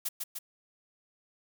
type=noise with echo; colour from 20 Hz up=blue; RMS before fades=-32 dBFS; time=0.05-0.09 s; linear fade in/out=10 ms; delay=150 ms; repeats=2; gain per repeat=-3 dB; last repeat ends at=0.39 s; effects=none